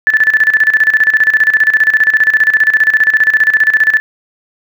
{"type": "tone with tremolo", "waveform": "sine", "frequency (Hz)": 1748, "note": "A6", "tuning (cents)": -12, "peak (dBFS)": -4, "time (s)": [0.07, 4], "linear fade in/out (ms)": 0, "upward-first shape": "square", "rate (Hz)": 15, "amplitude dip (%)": 75, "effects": []}